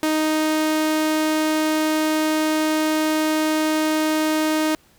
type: tone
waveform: sawtooth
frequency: 311.1 Hz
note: D#4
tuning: in tune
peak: -14 dBFS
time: 0.03-4.75 s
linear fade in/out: 0 ms
effects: pink hiss -56 dBFS RMS until 4.98 s